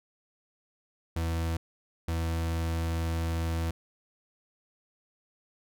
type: tone bursts at uneven times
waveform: 40% pulse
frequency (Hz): 82.41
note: E2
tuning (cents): 0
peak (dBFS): -27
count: 2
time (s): 1.16-1.57 / 2.08-3.71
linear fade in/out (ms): 5
effects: none